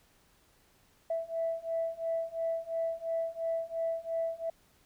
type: beating tone pair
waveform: sine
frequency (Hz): 658 / 660.9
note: E5 / E5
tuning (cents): -3 / +4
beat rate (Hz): 2.9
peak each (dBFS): -34 / -33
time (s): 1.1-4.5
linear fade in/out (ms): 5
effects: tanh soft clip ceiling -23 dBFS + pink hiss -66 dBFS RMS until 4.85 s